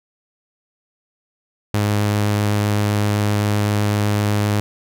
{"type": "tone with vibrato", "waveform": "sawtooth", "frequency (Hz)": 103.83, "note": "G#2", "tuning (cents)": 0, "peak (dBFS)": -12, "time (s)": [1.74, 4.6], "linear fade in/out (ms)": 0, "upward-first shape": "triangle", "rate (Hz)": 7.8, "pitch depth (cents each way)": 9, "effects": []}